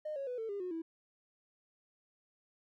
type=tone with pitch steps; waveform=triangle; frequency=611 / 550.7 / 496.3 / 447.3 / 403.1 / 363.3 / 327.4 Hz; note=D#5 / C#5 / B4 / A4 / G4 / F#4 / E4; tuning=-32 / -11 / +8 / +28 / +48 / -32 / -12 cents; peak=-33 dBFS; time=0.05-0.82 s; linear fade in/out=10 ms; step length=110 ms; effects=tanh soft clip ceiling -34 dBFS